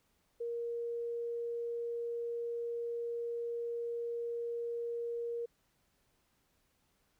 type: tone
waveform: sine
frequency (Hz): 470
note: A#4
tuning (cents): +14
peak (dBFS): -35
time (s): 0.4-5.46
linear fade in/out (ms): 10
effects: pink hiss -75 dBFS RMS until 7.19 s